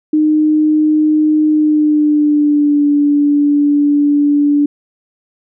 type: tone with pitch glide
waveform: sine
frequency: 306.6 to 290.2 Hz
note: D#4 to D4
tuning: -25 to -21 cents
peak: -8 dBFS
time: 0.13-4.66 s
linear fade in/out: 5 ms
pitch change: -96 cents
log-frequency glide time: 1.48-2.86 s
effects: none